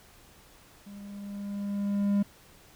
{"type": "tone with level ramp", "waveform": "triangle", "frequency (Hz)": 201.7, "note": "G3", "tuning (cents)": 50, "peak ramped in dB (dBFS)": [-41, -19], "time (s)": [0.86, 2.23], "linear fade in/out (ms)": 10, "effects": ["pink hiss -56 dBFS RMS until 2.75 s"]}